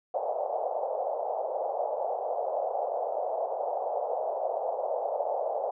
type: band-pass noise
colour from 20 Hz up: white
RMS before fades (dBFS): -31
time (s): 0.14-5.71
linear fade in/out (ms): 5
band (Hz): 510 to 770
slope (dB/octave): 48
effects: none